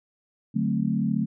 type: chord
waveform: sine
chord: D dominant seventh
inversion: none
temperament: equal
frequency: 146.83 / 185 / 220 / 261.6 Hz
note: D3 / F#3 / A3 / C4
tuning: 0 / 0 / 0 / 0 cents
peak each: -29 / -27 / -25 / -31 dBFS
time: 0.54-1.26 s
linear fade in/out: 20 ms
effects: none